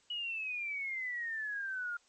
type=exponential sweep; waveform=sine; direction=down; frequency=2938 to 1400 Hz; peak=-35 dBFS; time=0.1-1.97 s; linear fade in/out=5 ms; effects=white hiss -68 dBFS RMS until 2.08 s + MP3 32 kbps